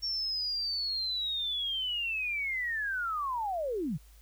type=linear sweep; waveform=sine; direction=down; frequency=5510 to 123.47 Hz; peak=-30 dBFS; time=0.02-3.98 s; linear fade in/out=20 ms; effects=added 52 Hz sine -53 dBFS peak until 4.21 s + white hiss -63 dBFS RMS until 4.21 s